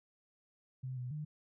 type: tone with pitch steps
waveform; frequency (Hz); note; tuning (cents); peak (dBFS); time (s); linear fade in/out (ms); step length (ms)
sine; 129.5 / 124.7 / 151.2; C3 / B2 / D#3; -17 / +17 / -49; -38; 0.83-1.25; 10; 140
effects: none